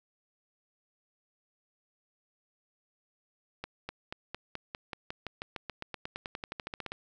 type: accelerating click train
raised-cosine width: 0.3 ms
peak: -21 dBFS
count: 26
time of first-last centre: 3.64-6.92 s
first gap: 250 ms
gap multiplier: 0.94
effects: none

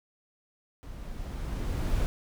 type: noise with level ramp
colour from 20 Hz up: brown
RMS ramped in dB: -42 to -26 dBFS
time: 0.83-2.06 s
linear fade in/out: 0 ms
effects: none

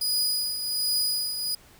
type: tone with tremolo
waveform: sawtooth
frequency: 4938 Hz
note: D#8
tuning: 14 cents flat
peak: -19 dBFS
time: 0.01-1.55 s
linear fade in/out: 5 ms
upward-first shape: triangle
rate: 1.3 Hz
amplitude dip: 60%
effects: pink hiss -54 dBFS RMS until 1.79 s

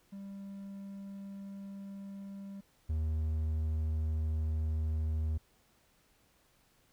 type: tone pair in turn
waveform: triangle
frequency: 197.3 / 78.3 Hz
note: G3 / D#2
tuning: +11 / +11 cents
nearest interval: octave + major third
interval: 1600 cents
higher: first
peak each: -40 / -28 dBFS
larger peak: second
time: 0.12-2.61 / 2.89-5.38 s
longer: neither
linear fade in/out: 10 ms
effects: pink hiss -69 dBFS RMS until 6.92 s

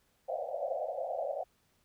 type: band-pass noise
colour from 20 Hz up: pink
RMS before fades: -36 dBFS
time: 0.28-1.44 s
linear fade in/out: 10 ms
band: 520 to 750 Hz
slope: 96 dB/octave
effects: pink hiss -72 dBFS RMS until 1.84 s

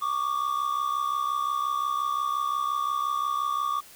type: tone pair together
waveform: triangle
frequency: 1127 / 1192.7 Hz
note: C#6 / D6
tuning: +28 / +26 cents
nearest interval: minor second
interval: 98 cents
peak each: -26 dBFS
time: 0.01-3.81 s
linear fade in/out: 20 ms
effects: white hiss -50 dBFS RMS until 3.95 s

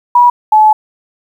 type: tone pair in turn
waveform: sine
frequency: 970 / 860.1 Hz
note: B5 / A5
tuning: -31 / -40 cents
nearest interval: major second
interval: 209 cents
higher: first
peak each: -3 dBFS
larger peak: neither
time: 0.15-0.3 / 0.52-0.73 s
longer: second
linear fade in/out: 5 ms
effects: 7-bit

